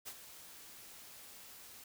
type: noise with ADSR envelope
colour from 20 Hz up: white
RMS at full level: -44 dBFS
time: 0.05-1.84 s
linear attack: 27 ms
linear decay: 59 ms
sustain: -10 dB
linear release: 4 ms
effects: none